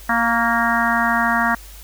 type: harmonic tone with a mistuned harmonic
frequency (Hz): 233.1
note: A#3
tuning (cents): 0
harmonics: 1 / 3 / 4 / 5 / 6 / 7 / 8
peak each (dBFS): -23 / -23 / -23 / -23 / -23 / -23 / -23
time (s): 0.09-1.55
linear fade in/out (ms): 5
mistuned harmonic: 5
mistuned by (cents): -33
effects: added 50 Hz sine -38 dBFS peak until 1.83 s + white hiss -43 dBFS RMS until 1.83 s